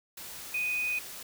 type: tone in noise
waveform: sine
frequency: 2489 Hz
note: D#7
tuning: in tune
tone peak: -28 dBFS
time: 0.54-0.99 s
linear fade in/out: 5 ms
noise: white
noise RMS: -43 dBFS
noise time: 0.17-1.23 s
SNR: +12 dB
effects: none